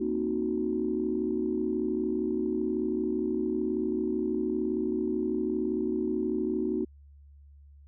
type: chord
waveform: sine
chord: C half-diminished seventh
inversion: third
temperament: equal with one note detuned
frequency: 233.1 / 266 / 311.1 / 370 Hz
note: Bb3 / C4 / Eb4 / Gb4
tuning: 0 / +29 / 0 / 0 cents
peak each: -32 / -35 / -31 / -30 dBFS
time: 0-6.85 s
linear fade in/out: 10 ms
effects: tanh soft clip ceiling -16 dBFS + added 71 Hz sine -50 dBFS peak until 7.87 s